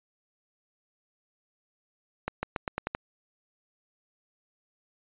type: accelerating click train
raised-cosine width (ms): 0.5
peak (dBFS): -14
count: 7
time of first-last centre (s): 2.28-2.949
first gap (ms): 150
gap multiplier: 0.88
effects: resampled to 8000 Hz